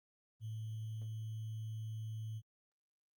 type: tone with sample-and-hold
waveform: sine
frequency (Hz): 110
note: A2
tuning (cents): 0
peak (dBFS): -40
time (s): 0.4-2.42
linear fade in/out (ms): 50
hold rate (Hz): 3150
effects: Opus 32 kbps